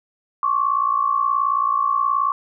sine tone pair together, 1084 / 1142.7 Hz, C#6 / D6, -39 / -48 cents, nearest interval minor second, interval 91 cents, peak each -20 / -19 dBFS, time 0.43-2.32 s, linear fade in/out 2 ms, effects none

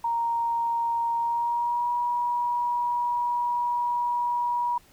sine tone with pitch glide, 932.3 to 963 Hz, A#5 to B5, 0 to -44 cents, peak -23 dBFS, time 0.04-4.78 s, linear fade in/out 5 ms, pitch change +56 cents, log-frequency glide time 1.18-1.9 s, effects pink hiss -57 dBFS RMS until 4.92 s

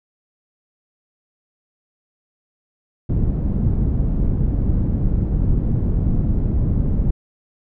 pink low-pass noise, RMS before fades -18 dBFS, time 3.09-7.11 s, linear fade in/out 5 ms, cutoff 190 Hz, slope 12 dB/octave, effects none

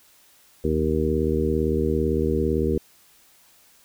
harmonic tone with a mistuned harmonic, 77.78 Hz, D#2, in tune, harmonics 1 / 2 / 3 / 4 / 5 / 6, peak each -26 / -29 / -27 / -28 / -25 / -27 dBFS, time 0.64-2.78 s, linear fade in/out 5 ms, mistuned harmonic 1, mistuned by -71 cents, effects white hiss -56 dBFS RMS until 3.84 s

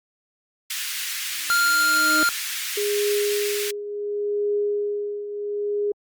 pink high-pass noise, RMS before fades -29 dBFS, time 0.7-3.71 s, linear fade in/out 5 ms, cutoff 1800 Hz, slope 24 dB/octave
35% pulse tone with exponential growth, 309 Hz, D#4, 12 cents flat, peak -20 dBFS, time 1.31-2.23 s, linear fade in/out 0 ms, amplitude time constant 200 ms
square tone, 1396.9 Hz, F6, in tune, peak -18 dBFS, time 1.5-2.29 s, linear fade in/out 0 ms
sine tone with tremolo, 412 Hz, G#4, 14 cents flat, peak -19 dBFS, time 2.77-5.92 s, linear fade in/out 5 ms, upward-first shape triangle, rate 0.7 Hz, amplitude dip 70%
effects Opus 48 kbps

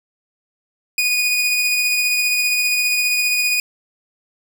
sawtooth tone with tremolo, 2469 Hz, D#7, 14 cents flat, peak -11 dBFS, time 0.98-3.6 s, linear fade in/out 2 ms, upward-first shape triangle, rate 15 Hz, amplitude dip 30%, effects none

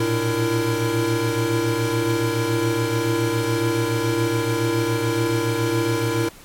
square tone cluster, 112.4 / 119.5 / 300.2 / 335.3 / 464.1 Hz, A2 / A#2 / D4 / E4 / A#4, +37 / +43 / +38 / +30 / -8 cents, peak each -26 / -28 / -30 / -24 / -26 dBFS, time 0-6.29 s, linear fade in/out 5 ms, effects pink hiss -45 dBFS RMS until 6.44 s + MP3 64 kbps

